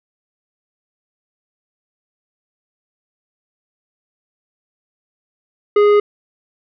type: tone with tanh clipping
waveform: sine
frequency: 414 Hz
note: G#4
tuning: 5 cents flat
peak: -10 dBFS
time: 5.76-6 s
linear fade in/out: 5 ms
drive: 11 dB
effects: none

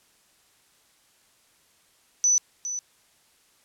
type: tone with echo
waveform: sine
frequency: 5980 Hz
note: F#8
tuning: 17 cents sharp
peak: -17 dBFS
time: 2.24-2.38 s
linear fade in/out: 0 ms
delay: 410 ms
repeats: 1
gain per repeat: -11 dB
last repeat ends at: 2.79 s
effects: white hiss -62 dBFS RMS until 3.64 s + low-pass 11000 Hz 12 dB/octave

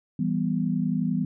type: chord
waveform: sine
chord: E minor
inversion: none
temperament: equal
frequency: 164.81 / 196 / 246.9 Hz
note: E3 / G3 / B3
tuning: 0 / 0 / 0 cents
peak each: -27 dBFS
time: 0.19-1.25 s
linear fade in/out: 5 ms
effects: none

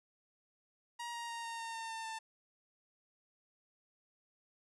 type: tone with pitch steps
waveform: sawtooth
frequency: 947 / 938.8 / 930.7 / 922.7 / 914.7 / 906.9 / 899 / 891.3 Hz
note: A#5 / A#5 / A#5 / A#5 / A#5 / A#5 / A5 / A5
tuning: +27 / +12 / -3 / -18 / -33 / -48 / +37 / +22 cents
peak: -37 dBFS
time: 0.99-2.19 s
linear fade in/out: 10 ms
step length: 150 ms
effects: resampled to 24000 Hz

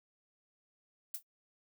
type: noise with exponential decay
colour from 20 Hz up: violet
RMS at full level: -33 dBFS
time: 1.14-1.23 s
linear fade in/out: 5 ms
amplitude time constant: 18 ms
effects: noise-tail reverb RT60 0.1 s tail -26 dB re dry

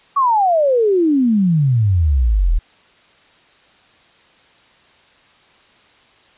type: exponential sweep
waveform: sine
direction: down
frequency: 1145 to 36.97 Hz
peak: -11 dBFS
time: 0.16-2.59 s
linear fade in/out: 10 ms
effects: white hiss -51 dBFS RMS until 6.37 s + resampled to 8000 Hz

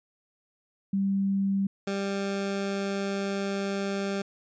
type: tone pair in turn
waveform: sine / 20% pulse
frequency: 196 / 197.59 Hz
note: G3 / G3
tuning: 0 / +14 cents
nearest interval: unison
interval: 14 cents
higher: second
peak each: -23 dBFS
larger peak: neither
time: 0.93-1.67 / 1.87-4.22 s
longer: second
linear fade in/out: 5 ms
effects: resampled to 16000 Hz

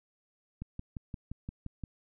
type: click train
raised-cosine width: 5 ms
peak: -26 dBFS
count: 8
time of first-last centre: 0.62-1.837 s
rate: 5.75 Hz
effects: none

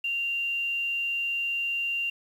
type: tone with quantisation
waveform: sine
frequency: 2775 Hz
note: F7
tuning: 12 cents flat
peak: -26 dBFS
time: 0.04-2.1 s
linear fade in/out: 5 ms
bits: 9
effects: none

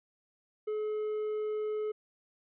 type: tone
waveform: triangle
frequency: 427 Hz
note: G#4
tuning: 48 cents sharp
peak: -29 dBFS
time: 0.67-1.92 s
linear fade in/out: 10 ms
effects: resampled to 8000 Hz

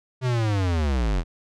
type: linear sweep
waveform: square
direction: down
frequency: 130.81 to 39.79 Hz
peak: -21 dBFS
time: 0.21-1.24 s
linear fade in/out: 50 ms
effects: low-pass 6000 Hz 12 dB/octave

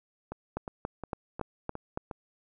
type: two click trains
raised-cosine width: 1 ms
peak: -18 / -23 dBFS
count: 6 / 6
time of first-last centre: 0.57-1.974 / 0.32-2.112 s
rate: 3.56 / 2.79 Hz
effects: none

